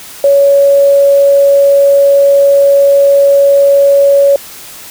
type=tone; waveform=sine; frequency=560 Hz; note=C#5; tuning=18 cents sharp; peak=-3 dBFS; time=0.24-4.36 s; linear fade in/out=2 ms; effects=white hiss -30 dBFS RMS until 4.9 s